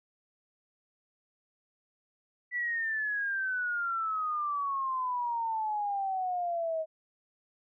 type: exponential sweep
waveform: sine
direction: down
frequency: 1975.5 to 629 Hz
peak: -29 dBFS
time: 2.51-6.86 s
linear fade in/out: 50 ms
effects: none